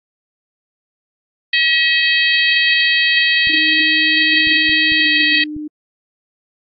harmonic tone, 640 Hz, D#5, 49 cents sharp, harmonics 3 / 4 / 5 / 6 / 7, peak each -15 / -17 / -19 / -21 / -22 dBFS, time 1.53-5.44 s, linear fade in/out 5 ms
clicks, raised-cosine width 5 ms, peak -22 dBFS, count 5, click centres 3.472 / 4.472 / 4.694 / 4.92 / 5.565 s
sine tone with pitch glide, 311.2 to 302.2 Hz, D#4 to D4, 0 to +50 cents, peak -23 dBFS, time 3.49-5.68 s, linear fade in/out 10 ms, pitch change -50 cents, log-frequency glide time 4.97-5.11 s
effects AAC 48 kbps

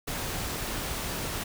pink noise, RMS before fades -33 dBFS, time 0.07-1.44 s, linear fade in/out 10 ms, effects none

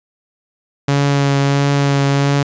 sawtooth tone with vibrato, 140.5 Hz, C#3, 24 cents sharp, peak -8 dBFS, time 0.88-2.43 s, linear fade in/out 5 ms, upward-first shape triangle, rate 1.5 Hz, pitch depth 17 cents each way, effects resampled to 16000 Hz

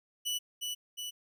sawtooth tone with echo, 2960 Hz, F#7, in tune, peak -28 dBFS, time 0.25-0.39 s, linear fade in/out 20 ms, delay 360 ms, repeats 2, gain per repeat -3 dB, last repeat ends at 1.11 s, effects none

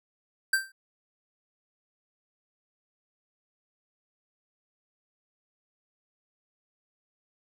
square tone with exponential decay, 1567 Hz, G6, 1 cent flat, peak -19 dBFS, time 0.53-0.72 s, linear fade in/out 5 ms, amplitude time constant 41 ms, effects none

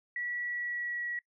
sine tone with pitch glide, 1940 to 1924.4 Hz, B6 to B6, -31 to -45 cents, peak -33 dBFS, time 0.16-1.19 s, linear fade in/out 2 ms, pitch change -14 cents, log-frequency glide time 0.45-1.06 s, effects noise-tail reverb RT60 0.1 s tail -23 dB re dry

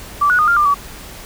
sine tone with pitch steps, 1162 / 1462 / 1227 / 1396 / 1194 / 1140 Hz, D6 / F#6 / D#6 / F6 / D6 / C#6, -19 / -21 / -25 / -1 / +28 / +48 cents, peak -10 dBFS, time 0.21-0.744 s, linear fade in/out 10 ms, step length 89 ms, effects added 50 Hz sine -40 dBFS peak until 1.25 s + pink hiss -35 dBFS RMS until 1.25 s

